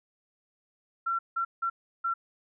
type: tone bursts at uneven times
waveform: sine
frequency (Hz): 1359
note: F6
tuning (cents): -48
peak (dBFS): -26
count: 4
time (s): 1.06-1.19 / 1.36-1.45 / 1.62-1.7 / 2.04-2.14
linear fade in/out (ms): 10
effects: none